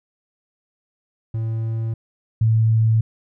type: tone pair in turn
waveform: triangle / sine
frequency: 112.6 / 111.56 Hz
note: A2 / A2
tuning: +40 / +24 cents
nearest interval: unison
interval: 16 cents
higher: first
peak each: -19 / -13 dBFS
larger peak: second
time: 1.34-1.94 / 2.41-3.01 s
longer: neither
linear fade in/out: 5 ms
effects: none

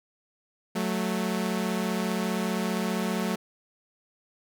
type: tone pair together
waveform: sawtooth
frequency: 184.86 / 220 Hz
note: F#3 / A3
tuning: -1 / 0 cents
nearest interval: minor third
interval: 301 cents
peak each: -25 dBFS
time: 0.75-3.36 s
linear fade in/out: 10 ms
effects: none

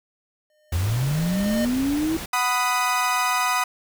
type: tone with exponential growth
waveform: square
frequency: 608 Hz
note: D#5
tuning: 40 cents flat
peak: -24 dBFS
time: 0.5-1.65 s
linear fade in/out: 1 ms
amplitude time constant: 250 ms
type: noise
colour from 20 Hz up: pink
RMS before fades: -33 dBFS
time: 0.72-2.26 s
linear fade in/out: 5 ms
type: linear sweep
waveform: sine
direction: up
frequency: 77.78 to 329.6 Hz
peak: -20 dBFS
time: 0.72-2.17 s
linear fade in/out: 5 ms
type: chord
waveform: 30% pulse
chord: B major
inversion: second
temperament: equal with one note detuned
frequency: 740 / 992.9 / 1244.5 Hz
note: F#5 / B5 / D#6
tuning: 0 / +9 / 0 cents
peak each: -24 / -21 / -21 dBFS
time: 2.33-3.64 s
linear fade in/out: 5 ms
effects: none

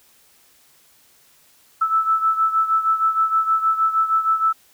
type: beating tone pair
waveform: sine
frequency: 1313 / 1319.4 Hz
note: E6 / E6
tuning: -7 / +1 cents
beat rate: 6.4 Hz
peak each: -17 / -22 dBFS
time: 1.81-4.53 s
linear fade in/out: 10 ms
effects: white hiss -55 dBFS RMS until 4.73 s

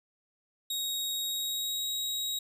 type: tone with pitch glide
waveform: sawtooth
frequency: 3774 to 3809 Hz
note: A#7 to A#7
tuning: +21 to +37 cents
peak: -28 dBFS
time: 0.7-2.39 s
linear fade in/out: 5 ms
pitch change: +16 cents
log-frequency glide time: 1.13-1.9 s
effects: none

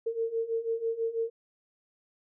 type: beating tone pair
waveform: sine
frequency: 452 / 458.1 Hz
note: A4 / A#4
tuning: +47 / -30 cents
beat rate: 6.1 Hz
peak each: -33 / -30 dBFS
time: 0.06-1.3 s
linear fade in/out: 10 ms
effects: none

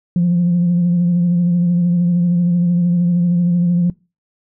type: tone with vibrato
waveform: sine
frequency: 174.61 Hz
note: F3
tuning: in tune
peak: -10 dBFS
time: 0.16-3.9 s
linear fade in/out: 2 ms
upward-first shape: sine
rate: 13 Hz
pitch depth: 31 cents each way
effects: noise-tail reverb RT60 0.3 s tail -25 dB re dry + tanh soft clip ceiling -8 dBFS

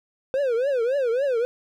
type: tone with vibrato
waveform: triangle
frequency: 510 Hz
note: C5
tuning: 44 cents flat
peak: -18 dBFS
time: 0.34-1.45 s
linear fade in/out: 0 ms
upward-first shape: triangle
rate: 3.6 Hz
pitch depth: 240 cents each way
effects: none

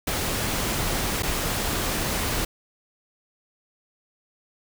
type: noise with dropouts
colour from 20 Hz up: pink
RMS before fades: -26 dBFS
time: 0.07-2.45 s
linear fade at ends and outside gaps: 5 ms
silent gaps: 1.224-1.231 s
effects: none

